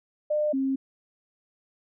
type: tone pair in turn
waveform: sine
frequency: 602 / 268.2 Hz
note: D5 / C4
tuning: +43 / +43 cents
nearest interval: octave + major second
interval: 1400 cents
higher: first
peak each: -22 / -23 dBFS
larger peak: first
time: 0.3-0.53 / 0.53-0.76 s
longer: neither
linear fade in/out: 10 ms
effects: none